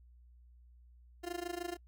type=tone with amplitude modulation; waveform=30% pulse; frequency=349.2 Hz; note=F4; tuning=in tune; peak=-32 dBFS; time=1.23-1.77 s; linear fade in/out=20 ms; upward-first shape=sine; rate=26.5 Hz; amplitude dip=90%; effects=noise-tail reverb RT60 0.1 s tail -26 dB re dry + added 60 Hz sine -57 dBFS peak until 1.87 s